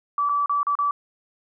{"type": "tone with dropouts", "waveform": "sine", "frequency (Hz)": 1154, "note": "D6", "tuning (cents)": -31, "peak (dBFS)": -19, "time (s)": [0.18, 0.91], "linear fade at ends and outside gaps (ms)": 2, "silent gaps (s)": [[0.29, 0.294], [0.46, 0.495], [0.631, 0.668], [0.753, 0.788]], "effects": []}